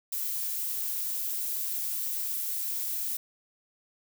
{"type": "noise", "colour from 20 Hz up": "violet", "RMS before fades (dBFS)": -32, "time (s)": [0.12, 3.17], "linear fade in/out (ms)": 5, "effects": []}